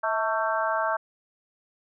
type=harmonic tone with a mistuned harmonic; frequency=223.3 Hz; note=A3; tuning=26 cents sharp; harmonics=3 / 4 / 5 / 6 / 7; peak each=-28 / -29 / -30 / -31 / -31 dBFS; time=0.03-0.97 s; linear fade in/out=10 ms; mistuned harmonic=3; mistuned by=-56 cents; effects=none